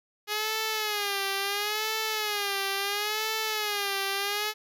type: tone with vibrato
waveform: 5% pulse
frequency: 415.3 Hz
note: G#4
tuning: in tune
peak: -16 dBFS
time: 0.27-4.54 s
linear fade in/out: 50 ms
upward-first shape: sine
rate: 0.73 Hz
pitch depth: 100 cents each way
effects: none